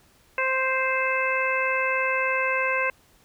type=harmonic tone; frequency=523.3 Hz; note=C5; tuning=in tune; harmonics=1 / 2 / 3 / 4 / 5; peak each=-28 / -28 / -28 / -28 / -28 dBFS; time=0.38-2.9 s; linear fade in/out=2 ms; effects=pink hiss -59 dBFS RMS until 3.24 s